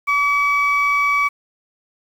sine tone pair together, 1145 / 2279 Hz, D6 / C#7, -44 / +47 cents, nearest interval octave, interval 1191 cents, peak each -16 dBFS, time 0.07-1.29 s, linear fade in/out 20 ms, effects tanh soft clip ceiling -9 dBFS + 7-bit

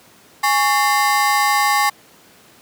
30% pulse ring-modulated tone, 970 Hz, B5, 31 cents flat, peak -8 dBFS, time 0.43-1.9 s, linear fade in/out 10 ms, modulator 143 Hz, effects pink hiss -48 dBFS RMS until 2.61 s + high-pass 150 Hz 12 dB/octave

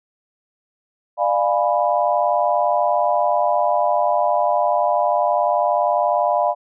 sine chord, D diminished seventh, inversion none, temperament equal with one note detuned, 598.3 / 698.5 / 830.6 / 987.8 Hz, D5 / F5 / Ab5 / Cb6, +32 / 0 / 0 / 0 cents, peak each -20 / -19 / -23 / -22 dBFS, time 1.17-6.55 s, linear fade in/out 50 ms, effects none

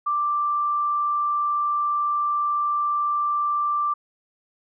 sine tone, 1177 Hz, D6, 3 cents sharp, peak -20 dBFS, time 0.06-3.94 s, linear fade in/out 10 ms, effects none

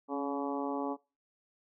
harmonic tone with a mistuned harmonic, 141.7 Hz, C#3, 38 cents sharp, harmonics 2 / 3 / 4 / 5 / 6 / 7 / 8, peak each -35 / -39 / -41 / -43 / -40 / -45 / -43 dBFS, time 0.08-0.97 s, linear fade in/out 50 ms, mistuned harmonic 2, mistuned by -33 cents, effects noise-tail reverb RT60 0.3 s tail -22 dB re dry

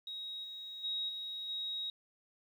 sine tone with level steps, 3792 Hz, A#7, 29 cents sharp, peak -40 / -43 / -34 / -39 / -36 dBFS, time 0.07-1.9 s, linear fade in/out 2 ms, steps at 0.43 / 0.83 / 1.08 / 1.48 s, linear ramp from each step 20 ms, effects 11-bit

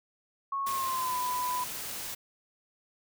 sine tone with pitch glide, 1100 to 997.1 Hz, C#6 to B5, -14 to +16 cents, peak -29 dBFS, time 0.52-1.64 s, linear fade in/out 5 ms, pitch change -170 cents, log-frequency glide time 0.67-1.17 s
white noise, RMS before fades -38 dBFS, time 0.66-2.15 s, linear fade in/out 10 ms
effects none

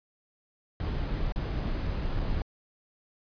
brown noise with dropouts, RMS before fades -30 dBFS, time 0.8-2.42 s, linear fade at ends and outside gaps 1 ms, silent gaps 1.322-1.359 / 2.193-2.197 s, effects resampled to 11025 Hz

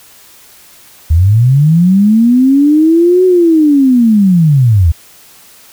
sine linear two-way sweep, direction up then down, 74.7 to 373.1 to 74.7 Hz, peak -4 dBFS, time 1.1-4.92 s, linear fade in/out 10 ms, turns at 3.25 s, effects white hiss -40 dBFS RMS until 5.72 s

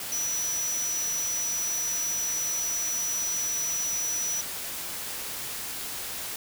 sine tone in noise, 5900 Hz, F#8, 6 cents flat, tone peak -27 dBFS, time 0.12-4.41 s, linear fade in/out 2 ms, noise white, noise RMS -35 dBFS, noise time 0-6.36 s, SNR +5 dB, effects none

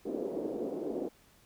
pink band-pass noise, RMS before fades -36 dBFS, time 0.05-1.09 s, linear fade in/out 10 ms, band 290 to 490 Hz, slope 24 dB/octave, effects pink hiss -63 dBFS RMS until 1.45 s

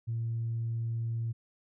sine tone, 115 Hz, A#2, 23 cents flat, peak -29 dBFS, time 0.07-1.33 s, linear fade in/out 20 ms, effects tanh soft clip ceiling -26 dBFS

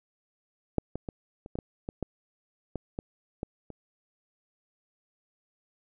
clicks, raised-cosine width 2 ms, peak -11 / -20 / -22 / -29 / -22 / -19 / -21 / -17 / -19 / -20 / -19 / -28 dBFS, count 12, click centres 0.783 / 0.956 / 1.088 / 1.461 / 1.555 / 1.588 / 1.889 / 2.027 / 2.757 / 2.989 / 3.431 / 3.703 s, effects none

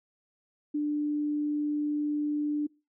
sine tone, 296.3 Hz, D4, 15 cents sharp, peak -26 dBFS, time 0.74-2.67 s, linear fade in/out 10 ms, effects noise-tail reverb RT60 0.3 s tail -24 dB re dry

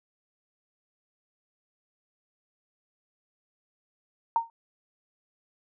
sine tone with exponential decay, 920 Hz, A#5, 23 cents flat, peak -17 dBFS, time 4.36-4.5 s, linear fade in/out 1 ms, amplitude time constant 30 ms, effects none

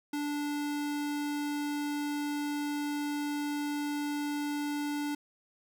square tone, 292.2 Hz, D4, 9 cents flat, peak -32 dBFS, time 0.13-5.15 s, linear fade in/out 5 ms, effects none

